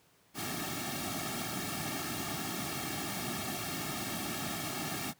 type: noise with comb filter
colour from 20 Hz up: pink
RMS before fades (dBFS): -37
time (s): 0.34-5.14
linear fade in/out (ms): 50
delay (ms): 2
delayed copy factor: -1
effects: pink hiss -66 dBFS RMS until 5.19 s + high-pass 100 Hz 12 dB/octave